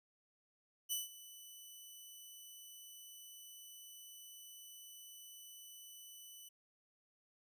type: tone with ADSR envelope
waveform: 10% pulse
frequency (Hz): 2984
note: F#7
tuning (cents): +14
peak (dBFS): -27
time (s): 0.89-6.49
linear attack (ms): 30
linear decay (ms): 160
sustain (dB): -18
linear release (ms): 9
effects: none